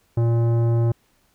sine tone with tanh clipping, 116.54 Hz, A#2, in tune, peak -18 dBFS, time 0.17-0.92 s, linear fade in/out 5 ms, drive 14 dB, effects pink hiss -63 dBFS RMS until 1.34 s

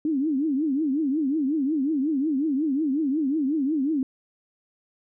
sine tone with vibrato, 290 Hz, D4, 22 cents flat, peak -21 dBFS, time 0.05-4.03 s, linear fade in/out 2 ms, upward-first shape triangle, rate 5.5 Hz, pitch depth 230 cents each way, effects none

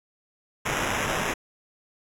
white noise with sample-and-hold, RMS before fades -27 dBFS, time 0.65-1.34 s, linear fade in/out 10 ms, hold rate 4410 Hz, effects low-pass 12000 Hz 12 dB/octave

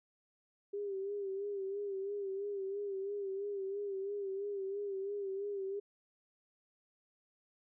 sine tone with vibrato, 396.9 Hz, G4, 22 cents sharp, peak -36 dBFS, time 0.73-5.8 s, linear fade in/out 10 ms, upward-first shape sine, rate 3 Hz, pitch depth 59 cents each way, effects none

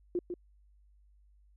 sine tone with echo, 352.5 Hz, F4, 16 cents sharp, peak -28 dBFS, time 0.15-0.19 s, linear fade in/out 2 ms, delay 150 ms, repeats 1, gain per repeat -6 dB, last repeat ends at 0.34 s, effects added 50 Hz sine -60 dBFS peak until 1.56 s

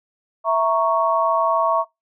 sine chord, A# diminished, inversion second, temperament equal, 659.3 / 932.3 / 1108.7 Hz, E5 / A#5 / C#6, 0 / 0 / 0 cents, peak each -19 / -22 / -19 dBFS, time 0.44-1.85 s, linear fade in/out 50 ms, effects noise-tail reverb RT60 0.2 s tail -25 dB re dry

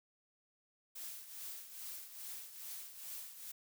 blue noise with tremolo, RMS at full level -45 dBFS, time 0.95-3.52 s, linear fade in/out 10 ms, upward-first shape triangle, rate 2.4 Hz, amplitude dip 70%, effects none

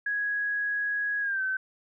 sine tone with pitch glide, 1663 to 1533.8 Hz, G#6 to G6, +2 to -38 cents, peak -26 dBFS, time 0.06-1.57 s, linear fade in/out 5 ms, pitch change -140 cents, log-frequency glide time 1.21-1.42 s, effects none

